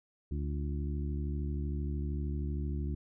harmonic tone with a mistuned harmonic, 73 Hz, D2, 10 cents flat, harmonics 1 / 2 / 3 / 4 / 5, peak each -33 / -39 / -43 / -45 / -47 dBFS, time 0.31-2.95 s, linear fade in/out 5 ms, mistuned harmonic 5, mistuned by -51 cents, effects none

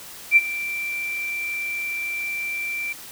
sine tone with ADSR envelope, 2349 Hz, D7, in tune, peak -8 dBFS, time 0.31-2.93 s, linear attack 54 ms, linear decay 35 ms, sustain -17 dB, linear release 8 ms, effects white hiss -40 dBFS RMS until 3.11 s

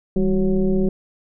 sine tone with frequency modulation, 195.8 Hz, G3, 2 cents flat, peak -15 dBFS, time 0.16-0.89 s, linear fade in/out 2 ms, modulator 178 Hz, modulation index 1.2, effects none

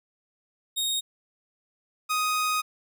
sawtooth tone pair in turn, 3729 / 1249.4 Hz, A#7 / D#6, 0 / +7 cents, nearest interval octave + perfect fifth, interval 1893 cents, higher first, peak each -22 / -20 dBFS, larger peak second, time 0.76-1.01 / 2.09-2.62 s, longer second, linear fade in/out 20 ms, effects none

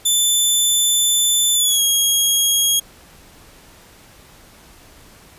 15% pulse tone with pitch glide, 3520 to 3284 Hz, A7 to G#7, 0 to -20 cents, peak -7 dBFS, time 0.05-2.8 s, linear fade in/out 10 ms, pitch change -120 cents, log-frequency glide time 1.55-1.82 s, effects pink hiss -46 dBFS RMS until 5.38 s + resampled to 32000 Hz

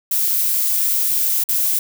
violet noise with dropouts, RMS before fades -18 dBFS, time 0.11-1.79 s, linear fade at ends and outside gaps 5 ms, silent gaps 1.439-1.488 s, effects none

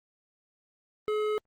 triangle tone with hard clipping, 425.6 Hz, G#4, 42 cents sharp, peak -28 dBFS, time 1.08-1.38 s, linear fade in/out 0 ms, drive 16 dB, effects Opus 24 kbps

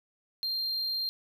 triangle tone, 4186 Hz, C8, in tune, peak -28 dBFS, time 0.43-1.09 s, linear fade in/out 0 ms, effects none

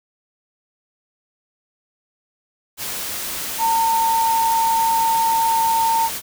sine tone in noise, 908 Hz, A#5, 46 cents flat, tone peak -15 dBFS, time 3.58-6.1 s, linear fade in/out 50 ms, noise white, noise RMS -27 dBFS, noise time 2.77-6.22 s, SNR +9 dB, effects none

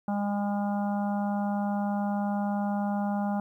harmonic tone, 203.2 Hz, G#3, 38 cents flat, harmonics 1 / 3 / 4 / 5 / 6 / 7, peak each -27 / -37 / -33 / -44 / -46 / -45 dBFS, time 0.08-3.4 s, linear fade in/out 2 ms, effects 11-bit

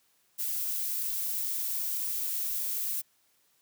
violet noise, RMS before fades -32 dBFS, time 0.38-3.02 s, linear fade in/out 20 ms, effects white hiss -69 dBFS RMS until 3.61 s + high-pass 60 Hz 12 dB/octave

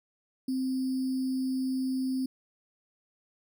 sine tone with sample-and-hold, 260.7 Hz, C4, 6 cents flat, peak -27 dBFS, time 0.48-2.26 s, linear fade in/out 5 ms, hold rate 4900 Hz, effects none

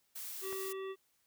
blue noise, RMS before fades -44 dBFS, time 0.15-0.73 s, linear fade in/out 10 ms
harmonic tone, 384.5 Hz, G4, 33 cents flat, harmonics 1 / 3 / 5 / 7 / 9, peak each -39 / -49 / -53 / -56 / -58 dBFS, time 0.41-0.96 s, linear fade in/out 50 ms
click, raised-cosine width 0.5 ms, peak -31 dBFS, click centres 0.527 s
effects white hiss -75 dBFS RMS until 1.26 s

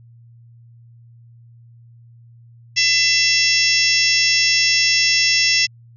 harmonic tone with a mistuned harmonic, 670 Hz, E5, 28 cents sharp, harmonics 3 / 4 / 5 / 6 / 7 / 8 / 9 / 10, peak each -21 / -19 / -25 / -28 / -25 / -17 / -27 / -27 dBFS, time 2.76-5.67 s, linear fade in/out 20 ms, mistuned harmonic 10, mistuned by -22 cents, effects added 117 Hz sine -43 dBFS peak until 5.96 s

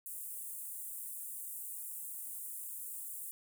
pink high-pass noise, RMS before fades -44 dBFS, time 0.06-3.31 s, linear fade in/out 0 ms, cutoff 8400 Hz, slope 48 dB/octave, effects none

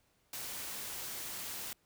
white noise, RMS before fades -42 dBFS, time 0.33-1.73 s, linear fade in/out 2 ms, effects pink hiss -73 dBFS RMS until 1.85 s

